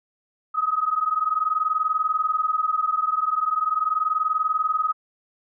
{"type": "tone pair together", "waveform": "sine", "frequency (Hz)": [1252, 1272.4], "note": ["D#6", "D#6"], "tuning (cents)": [10, 38], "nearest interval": "unison", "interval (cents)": 28, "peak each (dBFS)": [-23, -23], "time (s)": [0.54, 4.93], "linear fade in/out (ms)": 20, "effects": []}